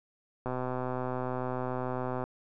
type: click train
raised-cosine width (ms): 1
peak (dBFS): -20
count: 227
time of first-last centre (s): 0.46-2.24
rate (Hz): 127
effects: none